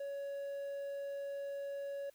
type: tone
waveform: triangle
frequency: 560 Hz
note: C#5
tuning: 18 cents sharp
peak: -37 dBFS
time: 0-2.1 s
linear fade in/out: 5 ms
effects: white hiss -70 dBFS RMS until 2.14 s